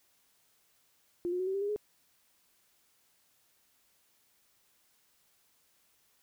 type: tone with pitch steps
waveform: sine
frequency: 349.2 / 360.1 / 371.2 / 382.8 / 394.7 / 407 / 419.6 Hz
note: F4 / F#4 / F#4 / G4 / G4 / G#4 / G#4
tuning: 0 / -47 / +6 / -41 / +12 / -35 / +18 cents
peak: -30 dBFS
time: 1.25-1.761 s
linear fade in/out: 0 ms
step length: 73 ms
effects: white hiss -70 dBFS RMS until 6.22 s